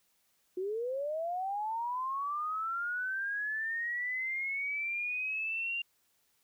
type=linear sweep; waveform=sine; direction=up; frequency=357.4 to 2794 Hz; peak=-32 dBFS; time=0.57-5.82 s; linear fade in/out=5 ms; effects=white hiss -73 dBFS RMS until 6.43 s